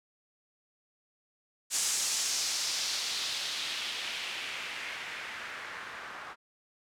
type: noise with low-pass filter sweep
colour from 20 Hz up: blue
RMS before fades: -35 dBFS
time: 1.7-6.36 s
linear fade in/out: 50 ms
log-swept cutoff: 7500 to 1300 Hz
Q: 1.7
effects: none